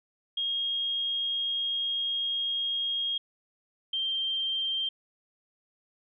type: tone pair in turn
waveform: sine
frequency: 3256 / 3158 Hz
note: G#7 / G7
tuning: -35 / +12 cents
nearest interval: minor second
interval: 53 cents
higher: first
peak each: -27 dBFS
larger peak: neither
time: 0.37-3.18 / 3.93-4.89 s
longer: first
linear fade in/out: 5 ms
effects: none